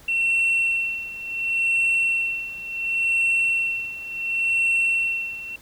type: tone with tremolo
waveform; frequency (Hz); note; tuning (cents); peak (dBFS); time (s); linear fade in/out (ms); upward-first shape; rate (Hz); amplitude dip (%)
sine; 2711; E7; +48; -15; 0.08-5.56; 5; sine; 0.7; 85
effects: tanh soft clip ceiling -16 dBFS + pink hiss -50 dBFS RMS until 5.61 s